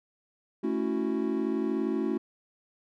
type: chord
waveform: triangle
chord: F# minor seventh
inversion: first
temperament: equal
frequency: 220 / 277.2 / 329.6 / 370 Hz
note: A3 / C#4 / E4 / F#4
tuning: 0 / 0 / 0 / 0 cents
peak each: -30 dBFS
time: 0.63-2.18 s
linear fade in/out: 10 ms
effects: none